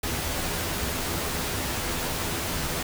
pink noise with comb filter, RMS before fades -29 dBFS, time 0.03-2.83 s, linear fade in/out 5 ms, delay 12 ms, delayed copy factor +0.5, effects none

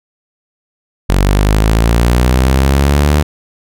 sawtooth linear sweep, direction up, 46.16 to 75.3 Hz, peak -4 dBFS, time 1.09-3.23 s, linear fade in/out 10 ms, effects none

